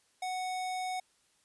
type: tone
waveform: square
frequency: 740 Hz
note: F#5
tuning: in tune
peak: -34 dBFS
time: 0.22-1 s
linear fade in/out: 5 ms
effects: white hiss -70 dBFS RMS until 1.44 s + resampled to 24000 Hz